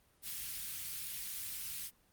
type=band-stop noise; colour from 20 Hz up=white; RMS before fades=-42 dBFS; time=0.22-1.91 s; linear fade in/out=50 ms; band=130 to 2200 Hz; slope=12 dB/octave; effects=pink hiss -70 dBFS RMS until 2.12 s + Opus 32 kbps